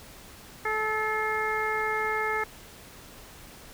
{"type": "harmonic tone with a mistuned harmonic", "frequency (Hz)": 433.7, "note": "A4", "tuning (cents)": -25, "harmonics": [1, 2, 3, 4, 5], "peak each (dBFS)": [-32, -32, -32, -32, -32], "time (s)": [0.65, 2.44], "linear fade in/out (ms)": 5, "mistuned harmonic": 5, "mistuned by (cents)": -27, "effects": ["pink hiss -48 dBFS RMS until 3.73 s"]}